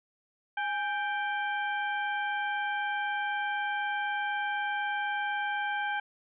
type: harmonic tone with a mistuned harmonic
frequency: 784 Hz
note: G5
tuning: in tune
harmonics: 1 / 2 / 3 / 4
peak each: -32 / -32 / -41 / -44 dBFS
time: 0.57-6 s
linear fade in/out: 5 ms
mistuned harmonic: 1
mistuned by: +90 cents
effects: none